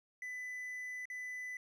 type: tone with dropouts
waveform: triangle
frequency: 1999 Hz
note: B6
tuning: 20 cents sharp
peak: -39 dBFS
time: 0.22-1.57 s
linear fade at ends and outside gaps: 2 ms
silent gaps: 1.055-1.1 s
effects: none